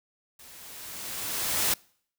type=noise with level ramp; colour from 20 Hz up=white; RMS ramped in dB=-50 to -24 dBFS; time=0.39-1.74 s; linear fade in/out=5 ms; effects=noise-tail reverb RT60 0.6 s tail -26 dB re dry